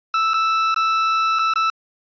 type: tone with dropouts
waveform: 40% pulse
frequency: 1318.5 Hz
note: E6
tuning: in tune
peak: -15 dBFS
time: 0.14-1.7 s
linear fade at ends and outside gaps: 2 ms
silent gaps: 0.335-0.341 / 0.744-0.762 / 1.388-1.392 / 1.537-1.558 s
effects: resampled to 11025 Hz + 9-bit